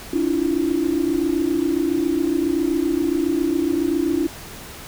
sine tone cluster, 284.8 / 318.9 / 346.3 Hz, C#4 / D#4 / F4, +47 / +43 / -15 cents, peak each -22 dBFS, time 0.13-4.27 s, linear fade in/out 5 ms, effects pink hiss -37 dBFS RMS until 4.87 s

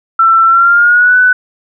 sine tone with pitch glide, 1340 to 1495.4 Hz, E6 to F#6, +28 to +18 cents, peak -4 dBFS, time 0.19-1.33 s, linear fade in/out 5 ms, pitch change +190 cents, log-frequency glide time 0.46-1.17 s, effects none

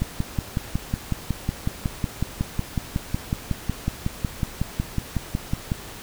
click train, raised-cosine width 5 ms, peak -10 dBFS, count 32, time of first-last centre 0.02-5.719 s, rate 5.44 Hz, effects pink hiss -39 dBFS RMS until 6.02 s

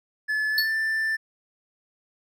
triangle tone with pitch glide, 1725 to 1772.5 Hz, A6 to A6, -35 to +12 cents, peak -21 dBFS, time 0.28-1.17 s, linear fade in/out 20 ms, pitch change +47 cents, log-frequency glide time 0.5-0.68 s
square tone with exponential decay, 4414 Hz, C#8, 8 cents flat, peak -18 dBFS, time 0.58-0.75 s, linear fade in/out 1 ms, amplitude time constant 36 ms
effects none

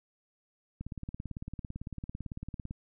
click train, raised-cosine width 5 ms, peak -26 dBFS, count 35, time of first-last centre 0.81-2.709 s, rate 17.9 Hz, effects none

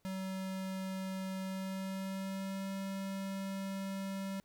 square tone with pitch glide, 189.8 to 194.12 Hz, F#3 to G3, +44 to -17 cents, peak -38 dBFS, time 0.05-4.4 s, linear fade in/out 0 ms, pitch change +39 cents, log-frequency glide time 1.44-2.71 s, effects pink hiss -75 dBFS RMS until 4.44 s

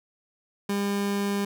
30% pulse tone, 201.1 Hz, G3, 44 cents sharp, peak -22 dBFS, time 0.69-1.45 s, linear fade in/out 5 ms, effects none

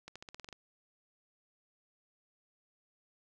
accelerating click train, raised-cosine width 0.2 ms, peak -29 dBFS, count 9, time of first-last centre 0.08-0.527 s, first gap 76 ms, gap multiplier 0.91, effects none

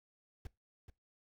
brown noise with echo, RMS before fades -44 dBFS, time 0.45-0.47 s, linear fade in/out 2 ms, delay 430 ms, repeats 1, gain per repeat -9 dB, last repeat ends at 0.9 s, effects noise-tail reverb RT60 0.2 s tail -20 dB re dry

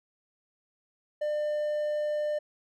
triangle tone, 599 Hz, D5, 34 cents sharp, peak -25 dBFS, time 1.21-2.39 s, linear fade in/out 10 ms, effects none

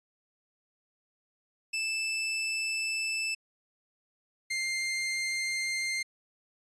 sawtooth tone pair in turn, 2637 / 2102 Hz, E7 / C7, 0 / +7 cents, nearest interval major third, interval 393 cents, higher first, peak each -26 dBFS, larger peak neither, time 1.73-3.35 / 4.5-6.03 s, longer first, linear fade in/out 10 ms, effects resampled to 22050 Hz

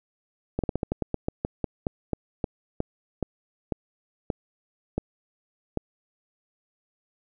slowing click train, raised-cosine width 2 ms, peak -12 dBFS, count 20, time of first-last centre 0.59-5.773 s, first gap 47 ms, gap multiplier 1.17, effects none

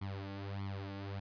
sawtooth tone with flanger, 98.5 Hz, G2, 9 cents sharp, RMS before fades -42 dBFS, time 0.01-1.2 s, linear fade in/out 10 ms, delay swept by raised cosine 0.9 to 3.6 ms, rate 1.6 Hz, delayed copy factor +1, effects resampled to 11025 Hz

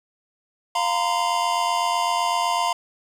square chord, F suspended fourth, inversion none, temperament equal with one note detuned, 698.5 / 932.3 / 1020.2 Hz, F5 / Bb5 / C6, 0 / 0 / -44 cents, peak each -26 / -25 / -25 dBFS, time 0.75-2.73 s, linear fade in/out 5 ms, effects low-pass 9000 Hz 12 dB/octave + 8-bit

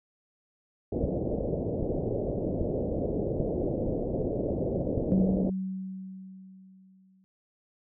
white low-pass noise, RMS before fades -30 dBFS, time 0.92-5.5 s, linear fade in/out 5 ms, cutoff 590 Hz, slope 48 dB/octave
click train, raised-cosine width 5 ms, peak -18 dBFS, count 6, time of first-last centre 1.04-4.977 s, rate 1.27 Hz
sine tone with exponential decay, 189.1 Hz, F#3, 38 cents sharp, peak -20 dBFS, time 5.12-7.24 s, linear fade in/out 0 ms, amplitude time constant 460 ms
effects none

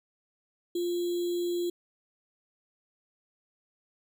sine tone with sample-and-hold, 349.2 Hz, F4, in tune, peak -27 dBFS, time 0.75-1.7 s, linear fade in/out 5 ms, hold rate 3675 Hz, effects none

